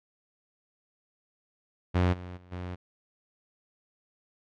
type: tone with level steps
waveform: sawtooth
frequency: 90 Hz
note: F#2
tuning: 47 cents flat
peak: -18 / -35 / -48 / -31 dBFS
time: 1.94-2.76 s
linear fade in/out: 20 ms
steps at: 2.12 / 2.36 / 2.51 s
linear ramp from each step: 20 ms
effects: low-pass 3000 Hz 12 dB/octave